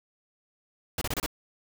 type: noise bursts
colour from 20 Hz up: pink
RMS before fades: -30 dBFS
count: 5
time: 0.98-1.262 s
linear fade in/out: 2 ms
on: 34 ms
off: 28 ms
effects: none